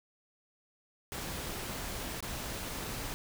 pink noise with dropouts, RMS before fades -39 dBFS, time 1.12-3.14 s, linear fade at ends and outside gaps 0 ms, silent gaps 2.205-2.226 s, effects none

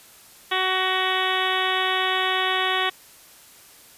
harmonic tone, 374.3 Hz, F#4, 20 cents sharp, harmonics 1 / 2 / 3 / 4 / 5 / 6 / 7 / 8 / 9 / 10, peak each -30 / -28 / -27 / -31 / -27 / -32 / -34 / -30 / -29 / -33 dBFS, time 0.51-2.9 s, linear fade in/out 10 ms, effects white hiss -49 dBFS RMS until 3.97 s + resampled to 32000 Hz

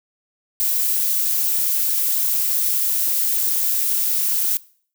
violet noise with amplitude modulation, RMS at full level -17 dBFS, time 0.6-4.57 s, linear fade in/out 0 ms, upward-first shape sine, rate 268 Hz, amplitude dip 60%, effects noise-tail reverb RT60 0.5 s tail -21 dB re dry

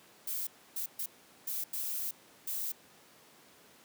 violet noise bursts at uneven times, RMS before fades -36 dBFS, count 6, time 0.27-0.47 / 0.76-0.86 / 0.99-1.06 / 1.47-1.64 / 1.73-2.11 / 2.47-2.72 s, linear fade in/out 5 ms, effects pink hiss -59 dBFS RMS until 3.84 s + high-pass 200 Hz 12 dB/octave

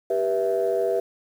sine chord, E minor, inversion first, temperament equal with one note detuned, 392 / 485.7 / 659.3 Hz, G4 / B4 / E5, 0 / -29 / 0 cents, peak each -24 dBFS, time 0.1-1 s, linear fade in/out 5 ms, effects tanh soft clip ceiling -13 dBFS + 8-bit

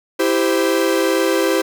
45% pulse chord, C major, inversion first, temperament equal with one note detuned, 329.6 / 392 / 518.4 Hz, E4 / G4 / C5, 0 / 0 / -16 cents, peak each -19 dBFS, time 0.19-1.62 s, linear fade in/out 10 ms, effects none

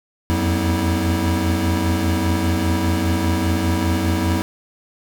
square tone cluster, 83.6 / 88.6 / 188.4 / 243.4 / 324.2 Hz, E2 / F2 / F#3 / B3 / E4, +25 / +25 / +32 / -25 / -29 cents, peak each -27 / -21 / -26 / -27 / -24 dBFS, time 0.3-4.42 s, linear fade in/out 0 ms, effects none

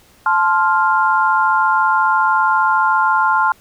sine chord, F major, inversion first, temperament just, 873.1 / 1047.7 / 1396.9 Hz, A5 / C6 / F6, -14 / +2 / 0 cents, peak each -16 dBFS, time 0.26-3.52 s, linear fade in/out 2 ms, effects pink hiss -50 dBFS RMS until 3.6 s

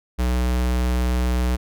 square tone, 61.74 Hz, B1, in tune, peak -19 dBFS, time 0.18-1.57 s, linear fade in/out 20 ms, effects none

